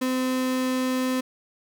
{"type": "tone", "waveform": "35% pulse", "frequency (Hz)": 257, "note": "C4", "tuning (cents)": -31, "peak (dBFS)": -21, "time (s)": [0.01, 1.21], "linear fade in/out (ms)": 10, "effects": []}